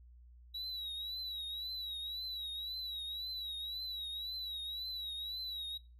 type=tone with vibrato; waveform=triangle; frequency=3887 Hz; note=B7; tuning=28 cents flat; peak=-38 dBFS; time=0.54-5.78 s; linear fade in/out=10 ms; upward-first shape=triangle; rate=1.9 Hz; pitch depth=88 cents each way; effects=noise-tail reverb RT60 0.3 s tail -21 dB re dry + added 60 Hz sine -55 dBFS peak until 5.99 s